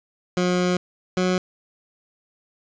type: tone pair in turn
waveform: 20% pulse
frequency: 179.8 / 183.05 Hz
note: F#3 / F#3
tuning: -49 / -18 cents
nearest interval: unison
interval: 31 cents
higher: second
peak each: -14 dBFS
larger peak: neither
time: 0.37-0.77 / 1.17-1.38 s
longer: first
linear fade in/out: 2 ms
effects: resampled to 16000 Hz + 7-bit